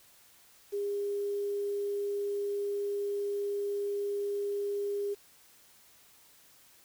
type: tone with quantisation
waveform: sine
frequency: 405.3 Hz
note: G#4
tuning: 42 cents flat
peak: -30 dBFS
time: 0.72-5.15 s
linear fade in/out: 20 ms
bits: 9
effects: white hiss -60 dBFS RMS until 6.84 s